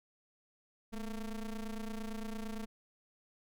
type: ring-modulated tone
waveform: square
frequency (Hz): 113.7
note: A#2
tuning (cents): -43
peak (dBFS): -36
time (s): 0.92-2.66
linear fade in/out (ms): 20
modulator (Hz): 99.3
effects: none